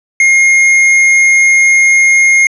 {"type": "tone with hard clipping", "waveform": "triangle", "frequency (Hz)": 2138, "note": "C7", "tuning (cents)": 37, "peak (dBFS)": -6, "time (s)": [0.2, 2.47], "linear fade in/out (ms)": 2, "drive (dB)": 11, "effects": ["low-pass 10000 Hz 12 dB/octave"]}